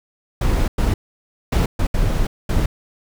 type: noise bursts at uneven times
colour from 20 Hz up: brown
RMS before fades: -17 dBFS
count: 6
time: 0.41-0.68 / 0.78-0.94 / 1.52-1.66 / 1.79-1.87 / 1.94-2.27 / 2.49-2.66 s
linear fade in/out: 5 ms
effects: none